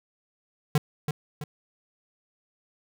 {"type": "tone with echo", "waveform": "square", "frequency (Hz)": 149.5, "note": "D3", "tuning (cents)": 31, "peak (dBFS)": -19, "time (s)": [0.75, 0.78], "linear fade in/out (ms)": 2, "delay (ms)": 330, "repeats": 2, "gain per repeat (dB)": -7, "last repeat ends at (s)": 1.44, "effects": []}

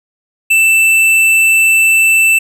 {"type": "tone with tanh clipping", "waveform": "triangle", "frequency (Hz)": 2658, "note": "E7", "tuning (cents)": 14, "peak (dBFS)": -8, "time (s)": [0.5, 2.39], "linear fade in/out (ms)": 10, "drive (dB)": 17, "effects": []}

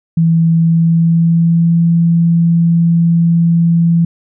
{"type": "tone with pitch glide", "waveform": "sine", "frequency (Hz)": [164.81, 168.18], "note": ["E3", "E3"], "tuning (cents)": [0, 35], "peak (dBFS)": -7, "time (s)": [0.17, 4.05], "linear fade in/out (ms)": 5, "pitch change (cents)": 35, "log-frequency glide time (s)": [0.54, 1.81], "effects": []}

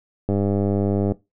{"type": "click train", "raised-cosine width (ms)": 2, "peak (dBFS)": -9, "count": 84, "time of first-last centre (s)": [0.29, 1.12], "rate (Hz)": 100, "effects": ["noise-tail reverb RT60 0.2 s tail -18 dB re dry"]}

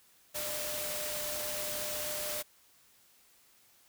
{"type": "tone in noise", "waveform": "sine", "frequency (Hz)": 600, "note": "D5", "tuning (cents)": 37, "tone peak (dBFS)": -41, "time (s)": [0.34, 2.43], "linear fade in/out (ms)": 20, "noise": "white", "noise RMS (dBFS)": -37, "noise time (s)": [0.34, 2.43], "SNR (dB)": -7, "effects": ["white hiss -64 dBFS RMS until 3.88 s"]}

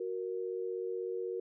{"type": "tone pair together", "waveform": "sine", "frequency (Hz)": [370, 466.2], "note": ["F#4", "A#4"], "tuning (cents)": [0, 0], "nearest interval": "major third", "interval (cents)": 400, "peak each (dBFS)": [-37, -37], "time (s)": [0, 1.4], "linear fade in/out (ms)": 5, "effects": []}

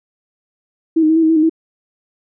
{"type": "tone with pitch steps", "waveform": "sine", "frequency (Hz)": [324.3, 310.2, 319.8, 327.4, 317, 325.6, 309, 323.7], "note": ["E4", "D#4", "D#4", "E4", "D#4", "E4", "D#4", "E4"], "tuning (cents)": [-28, -5, 48, -12, 32, -21, -12, -31], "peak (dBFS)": -9, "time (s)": [0.96, 1.496], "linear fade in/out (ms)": 10, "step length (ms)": 67, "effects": []}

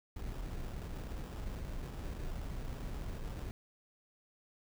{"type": "noise with sample-and-hold", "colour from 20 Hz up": "brown", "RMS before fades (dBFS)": -41, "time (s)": [0.16, 3.51], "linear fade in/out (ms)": 2, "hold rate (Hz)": 2100, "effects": []}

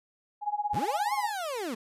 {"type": "tone with tremolo", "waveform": "sine", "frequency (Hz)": 830.6, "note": "G#5", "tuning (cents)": 0, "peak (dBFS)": -24, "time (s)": [0.41, 1.32], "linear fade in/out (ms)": 50, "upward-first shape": "sine", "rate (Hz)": 17, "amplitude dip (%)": 90}
{"type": "linear two-way sweep", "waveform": "30% pulse", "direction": "up then down", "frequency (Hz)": [58.27, 1108.7, 203.7], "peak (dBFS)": -29, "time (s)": [0.73, 1.75], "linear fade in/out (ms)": 10, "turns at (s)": 1.14}
{"effects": ["resampled to 32000 Hz"]}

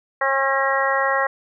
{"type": "harmonic tone", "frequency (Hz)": 271, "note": "C#4", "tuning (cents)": -39, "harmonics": [2, 3, 4, 5, 6, 7], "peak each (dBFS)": [-23, -25, -23, -27, -27, -23], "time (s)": [0.21, 1.27], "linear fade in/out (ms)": 5, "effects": []}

